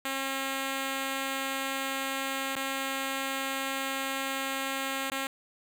5% pulse tone with dropouts, 269.8 Hz, C#4, 47 cents flat, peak -19 dBFS, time 0.05-5.27 s, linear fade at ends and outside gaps 2 ms, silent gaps 2.555-2.563 / 5.1-5.117 s, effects 10-bit

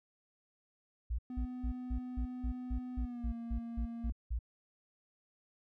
sine tone bursts, 58 Hz, A#1, 8 cents flat, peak -32 dBFS, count 13, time 1.1-4.391 s, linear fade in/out 10 ms, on 87 ms, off 180 ms
triangle tone with pitch glide, 250.7 to 232.6 Hz, B3 to A#3, +26 to -4 cents, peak -38 dBFS, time 1.3-4.1 s, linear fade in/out 2 ms, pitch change -130 cents, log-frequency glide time 2.99-3.31 s
effects none

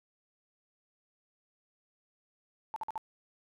sine tone bursts, 880 Hz, A5, in tune, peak -33 dBFS, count 4, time 2.74-2.978 s, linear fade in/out 0 ms, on 22 ms, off 50 ms, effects none

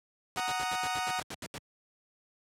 pink noise bursts, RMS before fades -39 dBFS, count 11, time 0.36-1.58 s, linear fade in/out 0 ms, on 40 ms, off 78 ms
sawtooth chord, D# minor, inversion first, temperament equal, 740 / 932.3 / 1244.5 Hz, F#5 / A#5 / D#6, 0 / 0 / 0 cents, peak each -29 / -34 / -33 dBFS, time 0.37-1.2 s, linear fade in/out 2 ms
effects high-pass 100 Hz 12 dB/octave + low-pass 10000 Hz 12 dB/octave

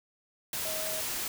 sine tone in noise, 632 Hz, D#5, 27 cents sharp, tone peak -38 dBFS, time 0.65-1.01 s, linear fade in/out 2 ms, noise white, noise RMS -34 dBFS, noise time 0.53-1.28 s, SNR -7 dB, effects none

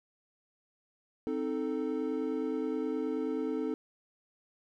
triangle chord, A diminished, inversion first, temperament equal, 261.6 / 311.1 / 440 Hz, C4 / Eb4 / A4, 0 / 0 / 0 cents, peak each -33 dBFS, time 1.27-3.74 s, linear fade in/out 0 ms, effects none

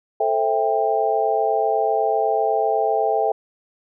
sine chord, A minor seventh, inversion none, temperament just, 440 / 528 / 660 / 792 Hz, A4 / C5 / E5 / G5, 0 / +16 / +2 / +18 cents, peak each -22 / -27 / -22 / -21 dBFS, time 0.2-3.32 s, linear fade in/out 5 ms, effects none

